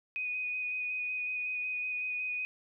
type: tone with vibrato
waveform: sine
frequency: 2489 Hz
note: D#7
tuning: in tune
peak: -32 dBFS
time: 0.16-2.45 s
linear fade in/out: 0 ms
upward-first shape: square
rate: 5.4 Hz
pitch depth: 12 cents each way
effects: none